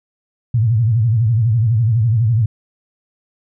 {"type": "tone with vibrato", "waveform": "sine", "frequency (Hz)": 113.6, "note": "A#2", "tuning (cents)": -44, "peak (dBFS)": -11, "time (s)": [0.54, 2.46], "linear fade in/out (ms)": 5, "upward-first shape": "sine", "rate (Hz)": 12, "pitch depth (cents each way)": 150, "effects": []}